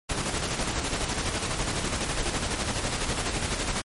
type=noise with tremolo; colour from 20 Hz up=pink; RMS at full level=-27 dBFS; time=0.09-3.82 s; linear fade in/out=10 ms; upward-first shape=square; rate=12 Hz; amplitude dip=40%; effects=MP3 48 kbps